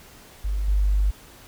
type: tone with level steps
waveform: sine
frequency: 49.88 Hz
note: G1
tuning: 31 cents sharp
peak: -22 / -17 dBFS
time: 0.44-1.11 s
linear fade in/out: 10 ms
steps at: 0.68 s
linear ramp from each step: 5 ms
effects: pink hiss -48 dBFS RMS until 1.47 s